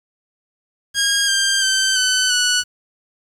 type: tone with pitch steps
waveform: 10% pulse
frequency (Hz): 1627 / 1588 / 1549.9 / 1512.8 / 1476.5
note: G#6 / G6 / G6 / F#6 / F#6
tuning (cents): -36 / +22 / -20 / +38 / -4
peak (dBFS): -5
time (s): 0.94-2.64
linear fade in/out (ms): 50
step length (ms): 340
effects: low-pass 8000 Hz 12 dB/octave + 7-bit